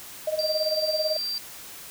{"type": "tone with tremolo", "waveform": "sine", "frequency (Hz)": 622.3, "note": "D#5", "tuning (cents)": 0, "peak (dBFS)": -21, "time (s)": [0.27, 1.17], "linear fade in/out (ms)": 5, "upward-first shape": "sine", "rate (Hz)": 18, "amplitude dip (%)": 80}
{"type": "tone", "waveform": "triangle", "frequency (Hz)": 4699, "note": "D8", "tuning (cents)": 0, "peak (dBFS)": -26, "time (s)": [0.39, 1.38], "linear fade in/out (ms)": 0}
{"effects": ["white hiss -42 dBFS RMS until 1.9 s"]}